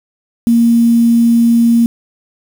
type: tone with quantisation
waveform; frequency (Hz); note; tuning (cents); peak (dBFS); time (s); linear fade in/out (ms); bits
sine; 233.1; A#3; 0; -6; 0.47-1.86; 0; 5
effects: none